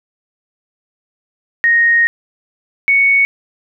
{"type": "tone pair in turn", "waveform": "sine", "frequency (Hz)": [1864.7, 2222], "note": ["A#6", "C#7"], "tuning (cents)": [0, 4], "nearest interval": "minor third", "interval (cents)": 304, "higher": "second", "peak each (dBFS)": -8, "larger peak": "neither", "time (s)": [[1.64, 2.07], [2.88, 3.25]], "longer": "first", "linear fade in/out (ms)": 0, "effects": []}